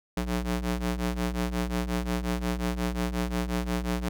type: ring-modulated tone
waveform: sawtooth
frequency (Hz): 120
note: B2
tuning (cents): -49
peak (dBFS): -20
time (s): 0.17-4.09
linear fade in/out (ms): 5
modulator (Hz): 62.8
effects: none